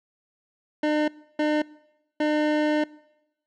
25% pulse tone bursts at uneven times, 302.3 Hz, D#4, 50 cents flat, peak -17 dBFS, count 3, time 0.83-1.08 / 1.39-1.62 / 2.2-2.84 s, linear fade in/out 5 ms, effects noise-tail reverb RT60 0.9 s tail -22 dB re dry + low-pass 3000 Hz 12 dB/octave

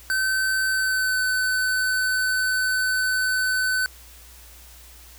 square tone with pitch glide, 1536 to 1513.1 Hz, G6 to F#6, -36 to +38 cents, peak -21 dBFS, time 0.1-3.86 s, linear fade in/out 0 ms, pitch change -26 cents, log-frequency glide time 0.68-1.21 s, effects added 60 Hz sine -47 dBFS peak until 5.18 s + white hiss -48 dBFS RMS until 5.18 s

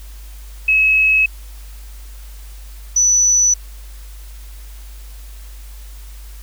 sine tone pair in turn, 2572 / 5957 Hz, E7 / F#8, -43 / +11 cents, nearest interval octave + minor third, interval 1454 cents, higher second, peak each -10 dBFS, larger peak neither, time 0.68-1.26 / 2.96-3.54 s, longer neither, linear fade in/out 5 ms, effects added 50 Hz sine -32 dBFS peak until 6.42 s + white hiss -45 dBFS RMS until 6.42 s

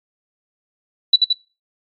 sine tone with echo, 3951 Hz, B7, in tune, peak -6 dBFS, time 1.13-1.16 s, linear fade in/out 5 ms, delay 85 ms, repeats 2, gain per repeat -3 dB, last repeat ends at 1.33 s, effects noise-tail reverb RT60 0.3 s tail -21 dB re dry + MP3 64 kbps

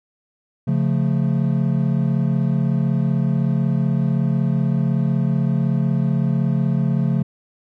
triangle chord, Db augmented, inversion none, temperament equal, 138.59 / 174.61 / 220 Hz, Db3 / F3 / A3, 0 / 0 / 0 cents, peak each -17 / -19 / -21 dBFS, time 0.67-7.23 s, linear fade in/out 10 ms, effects none

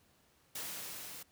white noise with level ramp, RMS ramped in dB -41 to -48 dBFS, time 0.55-1.23 s, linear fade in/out 5 ms, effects pink hiss -69 dBFS RMS until 1.31 s + high-pass 60 Hz 12 dB/octave

